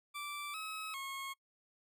20% pulse tone with pitch steps, 1169 / 1282 / 1088 Hz, D6 / E6 / C#6, -8 / -49 / -33 cents, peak -36 dBFS, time 0.14-1.34 s, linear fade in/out 20 ms, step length 400 ms, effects noise-tail reverb RT60 0.1 s tail -24 dB re dry

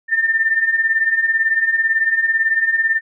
sine beating tone pair, 1786 / 1804 Hz, A6 / A6, +25 / +43 cents, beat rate 18 Hz, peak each -20 / -15 dBFS, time 0.08-3.01 s, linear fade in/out 50 ms, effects none

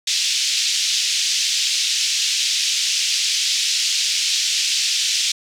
white band-pass noise, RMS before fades -20 dBFS, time 0.07-5.32 s, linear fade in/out 5 ms, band 2700 to 6200 Hz, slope 24 dB/octave, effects none

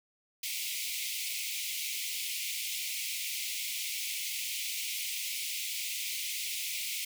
pink high-pass noise, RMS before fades -36 dBFS, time 0.43-7.05 s, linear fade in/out 5 ms, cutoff 2100 Hz, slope 96 dB/octave, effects none

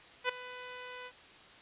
10% pulse tone with ADSR envelope, 498.8 Hz, B4, 17 cents sharp, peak -18 dBFS, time 0.24-1.12 s, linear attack 51 ms, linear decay 6 ms, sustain -17 dB, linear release 57 ms, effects white hiss -55 dBFS RMS until 1.61 s + resampled to 8000 Hz

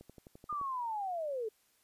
click train, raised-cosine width 2 ms, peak -38 dBFS, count 8, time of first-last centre 0.01-0.613 s, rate 11.6 Hz
sine linear sweep, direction down, 1231 to 418.1 Hz, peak -34 dBFS, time 0.49-1.49 s, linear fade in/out 10 ms
effects white hiss -71 dBFS RMS until 1.83 s + resampled to 32000 Hz

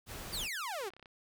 pink noise, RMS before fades -44 dBFS, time 0.06-0.49 s, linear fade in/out 50 ms
sawtooth exponential sweep, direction down, 4978 to 349.2 Hz, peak -33 dBFS, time 0.32-0.9 s, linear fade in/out 20 ms
clicks, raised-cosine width 0.3 ms, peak -38 dBFS, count 9, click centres 0.811 / 0.842 / 0.872 / 0.904 / 0.936 / 0.966 / 0.996 / 1.027 / 1.058 s
effects none

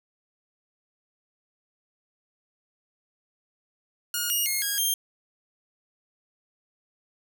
5% pulse tone with pitch steps, 1434 / 2867 / 2150 / 1637 / 3192 Hz, F6 / F7 / C7 / G#6 / G7, +45 / +45 / +47 / -25 / +31 cents, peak -15 dBFS, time 4.14-4.94 s, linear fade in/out 2 ms, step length 160 ms, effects none

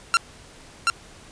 sawtooth tone with echo, 1370 Hz, F6, 34 cents flat, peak -11 dBFS, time 0.14-0.17 s, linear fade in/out 0 ms, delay 730 ms, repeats 1, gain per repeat -2 dB, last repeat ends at 0.9 s, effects pink hiss -47 dBFS RMS until 1.31 s + resampled to 22050 Hz

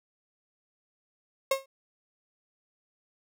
35% pulse tone with exponential decay, 539 Hz, C#5, 49 cents flat, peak -18 dBFS, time 1.51-1.66 s, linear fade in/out 5 ms, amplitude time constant 31 ms, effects none

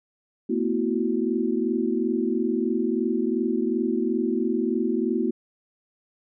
sine tone cluster, 226.1 / 249 / 328.5 / 370.9 Hz, A3 / B3 / E4 / F#4, +47 / +14 / -6 / +4 cents, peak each -27 dBFS, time 0.49-5.31 s, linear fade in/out 10 ms, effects none

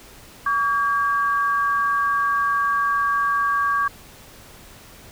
sine tone pair together, 1139 / 1616.4 Hz, C#6 / G#6, +47 / -47 cents, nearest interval tritone, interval 606 cents, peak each -19 / -23 dBFS, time 0.46-3.88 s, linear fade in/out 5 ms, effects pink hiss -45 dBFS RMS until 5.11 s

